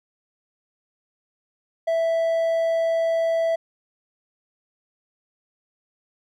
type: tone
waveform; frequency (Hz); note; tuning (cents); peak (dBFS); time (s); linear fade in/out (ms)
triangle; 659.3; E5; 0; -17; 1.87-3.56; 10
effects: none